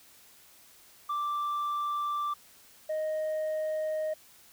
sine tone pair in turn, 1174.7 / 622.3 Hz, D6 / D#5, 0 / 0 cents, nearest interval major seventh, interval 1100 cents, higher first, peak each -26 dBFS, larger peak neither, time 1.09-2.34 / 2.89-4.14 s, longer neither, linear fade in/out 10 ms, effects tanh soft clip ceiling -28 dBFS + white hiss -57 dBFS RMS until 4.52 s

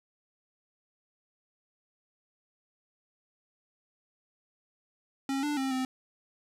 square tone with pitch steps, 271.7 / 294.6 / 266.8 / 259.2 Hz, C#4 / D4 / C4 / C4, -35 / +6 / +34 / -16 cents, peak -29 dBFS, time 5.29-5.85 s, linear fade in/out 2 ms, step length 140 ms, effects low-pass 11000 Hz 12 dB/octave + 10-bit

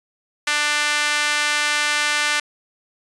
sawtooth tone with high-pass filter, 296.1 Hz, D4, 14 cents sharp, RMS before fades -20 dBFS, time 0.47-2.4 s, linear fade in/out 5 ms, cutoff 1700 Hz, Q 1.4, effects resampled to 22050 Hz

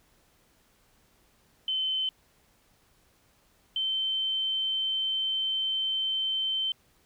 sine tone pair in turn, 3068 / 3095 Hz, G7 / G7, -38 / -23 cents, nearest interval unison, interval 15 cents, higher second, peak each -26 / -26 dBFS, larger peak neither, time 1.68-2.09 / 3.76-6.72 s, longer second, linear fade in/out 2 ms, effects pink hiss -65 dBFS RMS until 7.05 s

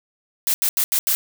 blue noise bursts at uneven times, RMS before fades -19 dBFS, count 5, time 0.47-0.54 / 0.62-0.69 / 0.77-0.84 / 0.92-0.99 / 1.07-1.15 s, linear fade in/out 0 ms, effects none

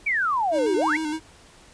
sine exponential two-way sweep, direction down then up, 2384 to 349.2 to 2384 Hz, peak -20 dBFS, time 0.06-0.97 s, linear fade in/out 10 ms, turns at 0.75 s
square tone with vibrato, 310 Hz, D#4, 6 cents flat, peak -26 dBFS, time 0.51-1.2 s, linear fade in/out 50 ms, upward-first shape square, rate 6.5 Hz, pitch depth 41 cents each way
effects pink hiss -51 dBFS RMS until 1.73 s + resampled to 22050 Hz

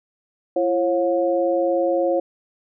sine tone cluster, 339.8 / 543 / 717 Hz, F4 / C#5 / F5, -47 / -36 / +45 cents, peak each -22 / -19 / -26 dBFS, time 0.56-2.2 s, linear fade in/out 5 ms, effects none

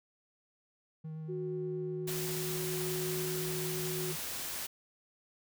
triangle tone with vibrato, 157.4 Hz, D#3, 20 cents sharp, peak -37 dBFS, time 1.04-4.16 s, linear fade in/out 10 ms, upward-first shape sine, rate 8.4 Hz, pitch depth 11 cents each way
sine tone with tremolo, 367.7 Hz, F#4, 11 cents flat, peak -35 dBFS, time 1.28-4.13 s, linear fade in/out 20 ms, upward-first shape sine, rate 0.72 Hz, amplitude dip 25%
white noise, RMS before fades -39 dBFS, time 2.07-4.67 s, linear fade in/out 10 ms
effects none

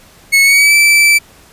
40% pulse tone with pitch glide, 2197 to 2324 Hz, C#7 to D7, -16 to -19 cents, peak -5 dBFS, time 0.32-1.19 s, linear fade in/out 20 ms, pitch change +97 cents, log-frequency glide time 0.43-0.74 s, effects pink hiss -43 dBFS RMS until 1.52 s + resampled to 32000 Hz

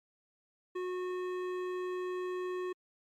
sine tone with hard clipping, 364.6 Hz, F#4, 25 cents flat, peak -36 dBFS, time 0.75-2.73 s, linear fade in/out 10 ms, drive 13 dB, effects MP3 64 kbps

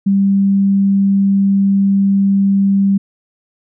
sine tone, 196.9 Hz, G3, 8 cents sharp, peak -9 dBFS, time 0.06-2.98 s, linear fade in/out 10 ms, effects none

